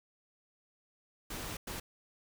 pink noise bursts at uneven times, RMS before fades -41 dBFS, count 2, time 1.3-1.57 / 1.67-1.8 s, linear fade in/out 5 ms, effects none

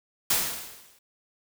white noise with exponential decay, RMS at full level -21 dBFS, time 0.3-0.99 s, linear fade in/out 5 ms, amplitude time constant 150 ms, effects none

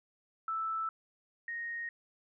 sine tone pair in turn, 1318.5 / 1864.6 Hz, E6 / A#6, 0 / 0 cents, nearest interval tritone, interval 600 cents, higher second, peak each -32 / -36 dBFS, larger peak first, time 0.48-0.89 / 1.48-1.89 s, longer neither, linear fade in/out 2 ms, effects none

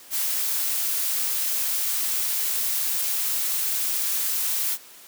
blue noise, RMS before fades -25 dBFS, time 0.1-4.78 s, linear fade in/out 50 ms, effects white hiss -47 dBFS RMS until 5.07 s + high-pass 200 Hz 12 dB/octave

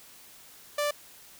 sawtooth tone, 587.3 Hz, D5, in tune, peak -22 dBFS, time 0.78-0.91 s, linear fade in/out 5 ms, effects white hiss -52 dBFS RMS until 1.39 s

